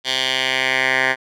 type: tone with band-pass filter sweep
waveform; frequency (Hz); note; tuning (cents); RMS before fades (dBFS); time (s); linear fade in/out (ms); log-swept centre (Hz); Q
10% pulse; 130.81; C3; 0; -19; 0.04-1.16; 50; 3600 to 1700; 2.4
effects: none